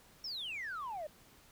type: exponential sweep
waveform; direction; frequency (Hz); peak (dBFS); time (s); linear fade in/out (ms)
sine; down; 5588 to 581; -37; 0.24-1.07; 5
effects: tanh soft clip ceiling -36 dBFS + pink hiss -62 dBFS RMS until 1.51 s